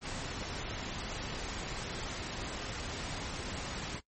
pink noise, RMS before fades -39 dBFS, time 0.01-4.01 s, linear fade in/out 50 ms, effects noise-tail reverb RT60 0.1 s tail -18 dB re dry + MP3 32 kbps

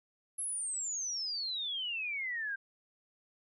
sine exponential sweep, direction down, 11175 to 1568 Hz, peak -34 dBFS, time 0.38-2.56 s, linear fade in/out 10 ms, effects none

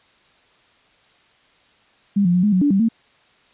sine tone with pitch steps, 200.7 / 175.5 / 179.8 / 208.8 / 184.5 / 288.8 / 195.1 / 226.8 Hz, G3 / F3 / F#3 / G#3 / F#3 / D4 / G3 / A#3, +41 / +9 / -49 / +10 / -5 / -29 / -8 / -47 cents, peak -13 dBFS, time 2.16-2.888 s, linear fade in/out 10 ms, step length 91 ms, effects white hiss -56 dBFS RMS until 3.53 s + resampled to 8000 Hz

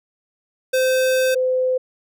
square / sine tone pair in turn, 517 / 511.9 Hz, C5 / C5, -21 / -38 cents, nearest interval unison, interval 17 cents, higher first, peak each -16 / -16 dBFS, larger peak neither, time 0.73-1.35 / 1.35-1.78 s, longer first, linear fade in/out 10 ms, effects none

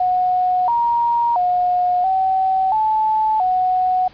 sine tone with pitch steps, 731 / 943 / 720 / 760 / 869 / 738 Hz, F#5 / A#5 / F#5 / F#5 / A5 / F#5, -21 / +20 / -47 / +46 / -22 / -5 cents, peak -14 dBFS, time 0-4.08 s, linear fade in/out 5 ms, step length 680 ms, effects pink hiss -46 dBFS RMS until 4.13 s + resampled to 11025 Hz

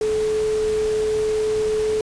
sine tone in noise, 431.2 Hz, A4, 35 cents flat, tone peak -18 dBFS, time 0.01-2.01 s, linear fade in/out 2 ms, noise pink, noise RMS -34 dBFS, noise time 0.01-2.01 s, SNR +13 dB, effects resampled to 22050 Hz

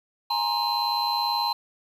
triangle tone cluster, 834 / 934 / 1053 / 4091 Hz, G#5 / A#5 / C6 / C8, +7 / +3 / +11 / -40 cents, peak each -27 / -25 / -31 / -26 dBFS, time 0.3-1.53 s, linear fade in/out 5 ms, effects 9-bit

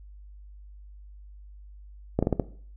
slowing click train, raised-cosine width 2 ms, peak -9 dBFS, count 5, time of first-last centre 2.19-2.398 s, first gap 36 ms, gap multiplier 1.25, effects noise-tail reverb RT60 0.5 s tail -17 dB re dry + added 50 Hz sine -44 dBFS peak until 2.76 s

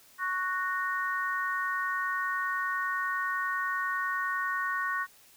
harmonic tone, 370 Hz, F#4, in tune, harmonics 3 / 4 / 5, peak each -32 / -33 / -33 dBFS, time 0.18-5.07 s, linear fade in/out 50 ms, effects white hiss -58 dBFS RMS until 5.36 s

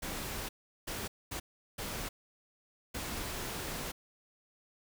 pink noise bursts at uneven times, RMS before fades -39 dBFS, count 5, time 0.02-0.49 / 0.87-1.08 / 1.31-1.4 / 1.78-2.09 / 2.94-3.92 s, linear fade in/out 10 ms, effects none

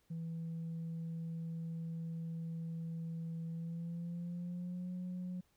sine tone with pitch glide, 164.81 to 180.77 Hz, E3 to F#3, 0 to -40 cents, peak -37 dBFS, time 0.1-5.41 s, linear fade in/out 10 ms, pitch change +160 cents, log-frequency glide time 3.5-4.9 s, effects tanh soft clip ceiling -37 dBFS + pink hiss -75 dBFS RMS until 5.56 s

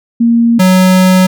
sine / square tone pair in turn, 233.1 / 185.41 Hz, A#3 / F#3, 0 / +4 cents, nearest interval major third, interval 396 cents, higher first, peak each -5 dBFS, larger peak neither, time 0.2-0.59 / 0.59-1.27 s, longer second, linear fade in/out 10 ms, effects none

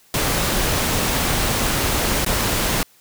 pink noise with dropouts, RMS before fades -20 dBFS, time 0.14-2.83 s, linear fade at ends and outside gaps 1 ms, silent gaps 2.248-2.263 s, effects white hiss -54 dBFS RMS until 3 s

